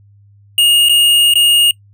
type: tone with dropouts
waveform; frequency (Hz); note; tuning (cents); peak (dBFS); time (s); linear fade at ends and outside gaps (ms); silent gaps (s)
square; 2850; F7; +34; -8; 0.58-1.71; 2; 0.887-0.894 / 1.338-1.355
effects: noise-tail reverb RT60 0.1 s tail -23 dB re dry + added 101 Hz sine -43 dBFS peak until 1.93 s